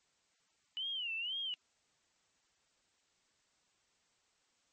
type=tone with vibrato; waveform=sine; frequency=2938 Hz; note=F#7; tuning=13 cents flat; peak=-36 dBFS; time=0.77-1.54 s; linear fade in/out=0 ms; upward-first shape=sine; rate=2 Hz; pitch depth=180 cents each way; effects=white hiss -75 dBFS RMS until 4.72 s + MP3 32 kbps